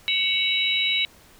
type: tone cluster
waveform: sine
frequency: 2234 / 2678 / 2968 / 3853 Hz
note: C#7 / E7 / F#7 / B7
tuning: +13 / +27 / +5 / -44 cents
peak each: -25 / -30 / -27 / -23 dBFS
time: 0.08-1.05 s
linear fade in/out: 0 ms
effects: pink hiss -52 dBFS RMS until 1.39 s